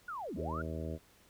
sine linear two-way sweep, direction down then up, 1480 to 162.8 to 1480 Hz, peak -38 dBFS, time 0.08-0.62 s, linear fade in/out 5 ms, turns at 0.35 s
harmonic tone, 80 Hz, D#2, 49 cents sharp, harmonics 1 / 2 / 3 / 4 / 5 / 6 / 7 / 8, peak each -40 / -43 / -45 / -46 / -47 / -48 / -48 / -49 dBFS, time 0.35-0.99 s, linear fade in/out 50 ms
effects pink hiss -64 dBFS RMS until 1.29 s

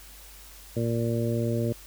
harmonic tone, 116.54 Hz, A#2, in tune, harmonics 1 / 2 / 3 / 4 / 5, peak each -27 / -30 / -32 / -33 / -34 dBFS, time 0.76-1.73 s, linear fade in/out 10 ms, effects added 50 Hz sine -49 dBFS peak until 1.86 s + white hiss -49 dBFS RMS until 1.86 s

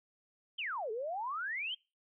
sine exponential two-way sweep, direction down then up, 3247 to 418 to 3247 Hz, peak -35 dBFS, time 0.58-1.75 s, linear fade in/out 10 ms, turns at 0.91 s, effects noise-tail reverb RT60 0.3 s tail -25 dB re dry

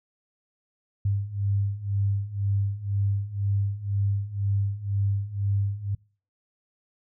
sine beating tone pair, 98.8 / 100.8 Hz, G2 / G2, +14 / +49 cents, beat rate 2 Hz, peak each -28 / -25 dBFS, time 1.05-5.95 s, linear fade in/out 5 ms, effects noise-tail reverb RT60 0.4 s tail -25 dB re dry

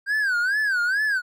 triangle tone with vibrato, 1568 Hz, G6, in tune, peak -18 dBFS, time 0.06-1.22 s, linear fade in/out 50 ms, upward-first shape sine, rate 2.3 Hz, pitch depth 180 cents each way, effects none

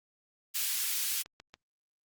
white high-pass noise, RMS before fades -32 dBFS, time 0.54-1.23 s, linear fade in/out 20 ms, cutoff 2200 Hz, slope 12 dB/octave
click train, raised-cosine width 0.2 ms, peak -30 dBFS, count 6, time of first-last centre 0.84-1.54 s, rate 7.14 Hz
effects Opus 48 kbps

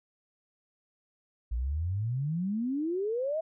sine exponential sweep, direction up, 55.1 to 659.3 Hz, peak -28 dBFS, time 1.51-3.41 s, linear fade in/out 10 ms, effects none

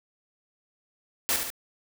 white noise with echo, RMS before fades -25 dBFS, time 1.29-1.36 s, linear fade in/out 0 ms, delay 71 ms, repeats 2, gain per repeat -5 dB, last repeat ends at 1.502 s, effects none

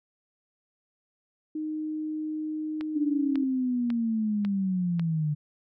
sine tone, 309.2 Hz, D#4, 11 cents flat, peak -29 dBFS, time 1.55-3.44 s, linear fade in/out 5 ms
click train, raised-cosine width 0.3 ms, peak -23 dBFS, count 5, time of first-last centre 2.81-4.996 s, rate 1.83 Hz
sine linear sweep, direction down, 296.8 to 146.83 Hz, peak -24 dBFS, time 2.95-5.35 s, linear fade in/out 20 ms
effects none

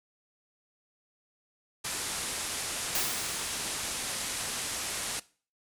white low-pass noise, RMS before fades -35 dBFS, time 1.84-5.2 s, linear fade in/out 10 ms, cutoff 11000 Hz, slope 48 dB/octave
white noise with exponential decay, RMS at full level -28 dBFS, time 2.95-3.74 s, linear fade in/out 1 ms, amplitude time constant 170 ms
effects noise-tail reverb RT60 0.4 s tail -20 dB re dry

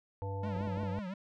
harmonic tone, 98 Hz, G2, in tune, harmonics 1 / 3 / 5 / 7 / 9, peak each -36 / -51 / -42 / -54 / -44 dBFS, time 0.22-0.99 s, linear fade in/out 0 ms
square tone with vibrato, 196 Hz, G3, in tune, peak -38 dBFS, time 0.43-1.14 s, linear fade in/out 5 ms, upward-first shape triangle, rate 5.8 Hz, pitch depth 180 cents each way
clicks, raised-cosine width 2 ms, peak -31 dBFS, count 5, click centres 0.566 / 0.609 / 0.676 / 0.775 / 0.833 s
effects low-pass 3000 Hz 12 dB/octave

